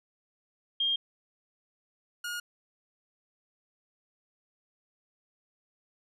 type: tone pair in turn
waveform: sine / sawtooth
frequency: 3216 / 1432.6 Hz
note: G7 / F6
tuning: +44 / +44 cents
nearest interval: octave + major second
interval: 1400 cents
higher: first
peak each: -25 / -30 dBFS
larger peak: first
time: 0.8-0.96 / 2.24-2.4 s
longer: neither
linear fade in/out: 5 ms
effects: resampled to 32000 Hz